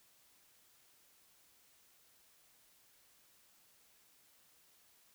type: silence
effects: white hiss -68 dBFS RMS until 5.14 s